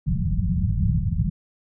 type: low-pass noise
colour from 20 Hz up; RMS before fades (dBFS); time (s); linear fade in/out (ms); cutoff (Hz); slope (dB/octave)
white; -22; 0.06-1.3; 10; 190; 96
effects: none